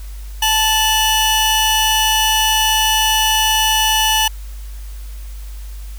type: tone pair together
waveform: sawtooth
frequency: 875.6 / 2945 Hz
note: A5 / F#7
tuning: -9 / -9 cents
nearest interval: octave + major sixth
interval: 2100 cents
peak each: -12 dBFS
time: 0.42-4.28 s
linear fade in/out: 5 ms
effects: added 50 Hz sine -27 dBFS peak until 5.98 s + white hiss -44 dBFS RMS until 5.98 s